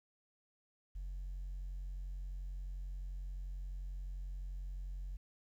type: tone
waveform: sine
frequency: 45.71 Hz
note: F#1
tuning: 20 cents flat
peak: -38 dBFS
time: 0.95-5.17 s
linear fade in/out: 10 ms
effects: tanh soft clip ceiling -39 dBFS + 12-bit